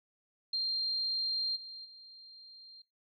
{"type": "tone with level steps", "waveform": "sine", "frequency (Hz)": 4186, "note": "C8", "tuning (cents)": 0, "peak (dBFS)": [-30, -43, -50], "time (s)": [0.53, 2.82], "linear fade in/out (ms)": 5, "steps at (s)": [1.55, 1.84], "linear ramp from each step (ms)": 20, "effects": ["noise-tail reverb RT60 0.3 s tail -22 dB re dry"]}